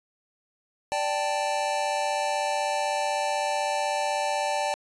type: chord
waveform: square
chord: D suspended fourth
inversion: none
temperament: equal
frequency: 587.3 / 784 / 880 Hz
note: D5 / G5 / A5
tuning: 0 / 0 / 0 cents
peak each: -30 dBFS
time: 0.92-4.74 s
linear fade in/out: 0 ms
effects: resampled to 22050 Hz

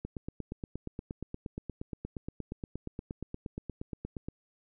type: click train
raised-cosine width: 3 ms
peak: -24 dBFS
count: 37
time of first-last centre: 0.05-4.285 s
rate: 8.5 Hz
effects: none

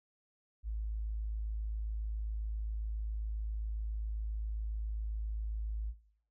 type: tone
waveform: sine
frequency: 53.7 Hz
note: A1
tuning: 41 cents flat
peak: -34 dBFS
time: 0.63-5.94 s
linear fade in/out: 50 ms
effects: noise-tail reverb RT60 0.6 s tail -17 dB re dry

